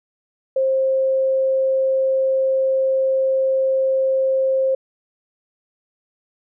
sine tone, 530 Hz, C5, 22 cents sharp, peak -15 dBFS, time 0.56-4.75 s, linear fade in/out 5 ms, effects none

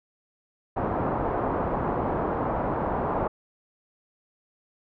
white low-pass noise, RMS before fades -27 dBFS, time 0.76-3.28 s, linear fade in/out 10 ms, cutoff 1000 Hz, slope 24 dB/octave, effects none

